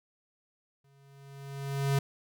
square tone with exponential growth, 138.59 Hz, C#3, in tune, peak -24 dBFS, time 0.84-1.99 s, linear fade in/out 5 ms, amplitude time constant 250 ms, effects none

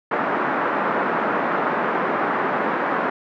white band-pass noise, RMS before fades -22 dBFS, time 0.11-3.1 s, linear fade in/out 5 ms, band 190 to 1500 Hz, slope 24 dB/octave, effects none

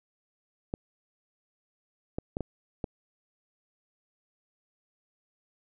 clicks, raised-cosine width 2 ms, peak -18 dBFS, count 5, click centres 0.739 / 2.185 / 2.369 / 2.407 / 2.842 s, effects none

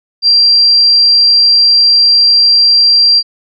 sine tone, 4733 Hz, D8, 13 cents sharp, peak -4 dBFS, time 0.22-3.23 s, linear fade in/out 50 ms, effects none

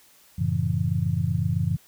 sine chord, F# minor seventh, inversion none, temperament just, 92.5 / 111 / 138.75 / 166.5 Hz, F#2 / A2 / C#3 / E3, 0 / +16 / +2 / +18 cents, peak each -27 dBFS, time 0.38-1.77 s, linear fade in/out 10 ms, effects white hiss -56 dBFS RMS until 1.87 s

